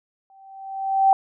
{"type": "tone with exponential growth", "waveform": "sine", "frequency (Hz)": 776, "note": "G5", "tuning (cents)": -18, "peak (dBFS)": -10, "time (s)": [0.3, 1.13], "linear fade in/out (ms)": 1, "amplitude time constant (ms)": 180, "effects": []}